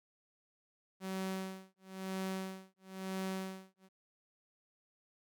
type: tone with tremolo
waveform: sawtooth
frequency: 189.7 Hz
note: F#3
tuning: 43 cents sharp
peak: -32 dBFS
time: 1-3.89 s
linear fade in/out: 50 ms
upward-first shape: sine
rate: 1 Hz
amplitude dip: 100%
effects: none